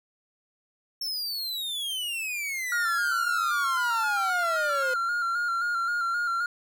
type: exponential sweep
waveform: 45% pulse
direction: down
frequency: 5450 to 506 Hz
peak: -29 dBFS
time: 1.01-4.94 s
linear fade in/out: 5 ms
type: tone with vibrato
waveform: triangle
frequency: 1396.9 Hz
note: F6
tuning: in tune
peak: -23 dBFS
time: 2.72-6.46 s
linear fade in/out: 2 ms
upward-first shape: square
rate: 3.8 Hz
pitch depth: 34 cents each way
effects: none